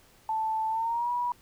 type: tone with pitch glide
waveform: sine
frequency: 880 to 970.8 Hz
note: A5 to B5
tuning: 0 to -30 cents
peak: -26 dBFS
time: 0.29-1.32 s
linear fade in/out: 2 ms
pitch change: +170 cents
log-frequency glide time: 0.69-1.11 s
effects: pink hiss -59 dBFS RMS until 1.41 s